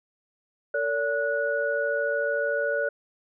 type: tone cluster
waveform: sine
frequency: 453.4 / 573 / 1465 Hz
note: A#4 / D5 / F#6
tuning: -48 / -43 / -18 cents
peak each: -30 / -26 / -28 dBFS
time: 0.74-2.89 s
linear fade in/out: 5 ms
effects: none